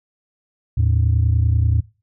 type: tone pair together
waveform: sine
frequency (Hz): 79.66 / 110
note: D#2 / A2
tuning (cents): +41 / 0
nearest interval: tritone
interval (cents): 559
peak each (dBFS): -15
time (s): 0.77-1.81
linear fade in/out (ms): 10
effects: noise-tail reverb RT60 0.3 s tail -21 dB re dry + tanh soft clip ceiling -9 dBFS